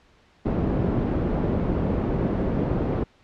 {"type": "low-pass noise", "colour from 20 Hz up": "white", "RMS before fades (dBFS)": -24, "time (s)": [0.45, 3.04], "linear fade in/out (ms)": 10, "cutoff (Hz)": 320, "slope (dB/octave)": 12, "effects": ["pink hiss -58 dBFS RMS until 3.23 s", "low-pass 4000 Hz 12 dB/octave"]}